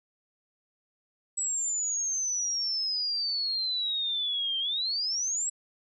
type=exponential two-way sweep; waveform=sine; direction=down then up; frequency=7850 to 3136 to 7850 Hz; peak=-27 dBFS; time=1.37-5.5 s; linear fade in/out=10 ms; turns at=4.59 s; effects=none